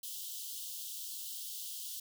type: high-pass noise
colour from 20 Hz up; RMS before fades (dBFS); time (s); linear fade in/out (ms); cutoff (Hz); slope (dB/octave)
white; -43; 0.03-2; 5; 2900; 96
effects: none